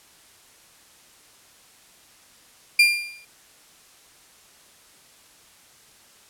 35% pulse tone with exponential decay, 2396 Hz, D7, 34 cents sharp, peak -8 dBFS, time 2.79-3.25 s, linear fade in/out 5 ms, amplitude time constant 100 ms, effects white hiss -53 dBFS RMS until 6.29 s + low-pass 11000 Hz 12 dB/octave

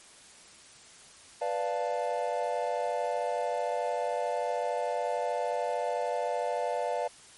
triangle chord, B half-diminished seventh, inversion none, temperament equal, 493.9 / 587.3 / 698.5 / 880 Hz, B4 / D5 / F5 / A5, 0 / 0 / 0 / 0 cents, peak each -32 / -31 / -31 / -34 dBFS, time 1.41-7.08 s, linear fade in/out 10 ms, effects white hiss -53 dBFS RMS until 7.37 s + MP3 48 kbps

